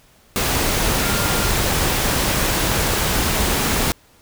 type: tone in noise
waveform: sine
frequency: 1396.9 Hz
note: F6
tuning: in tune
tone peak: -28 dBFS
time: 1.02-1.49 s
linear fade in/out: 0 ms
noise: pink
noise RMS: -19 dBFS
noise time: 0.36-3.92 s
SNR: -12 dB
effects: pink hiss -53 dBFS RMS until 4.21 s